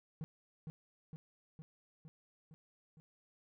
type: tone with echo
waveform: triangle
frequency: 157.4 Hz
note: D#3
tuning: 20 cents sharp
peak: -37 dBFS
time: 0.21-0.24 s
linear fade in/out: 0 ms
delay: 460 ms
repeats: 6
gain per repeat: -3 dB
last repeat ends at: 3 s
effects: none